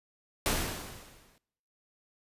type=noise with exponential decay; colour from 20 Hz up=pink; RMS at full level=-26 dBFS; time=0.46-1.38 s; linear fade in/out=0 ms; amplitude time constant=200 ms; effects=noise-tail reverb RT60 0.9 s tail -24 dB re dry + resampled to 32000 Hz